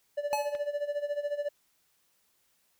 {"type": "tone with tremolo", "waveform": "triangle", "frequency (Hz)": 582, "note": "D5", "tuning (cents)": -16, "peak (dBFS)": -25, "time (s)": [0.17, 1.49], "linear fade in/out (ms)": 10, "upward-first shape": "sine", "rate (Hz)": 14, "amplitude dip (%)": 80}
{"type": "tone with exponential decay", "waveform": "square", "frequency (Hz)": 854, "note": "G#5", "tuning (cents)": 48, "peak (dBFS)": -26, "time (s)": [0.33, 0.69], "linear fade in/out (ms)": 0, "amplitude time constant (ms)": 77}
{"type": "click", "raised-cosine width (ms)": 0.3, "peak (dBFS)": -28, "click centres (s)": 0.551}
{"effects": ["white hiss -71 dBFS RMS until 2.79 s"]}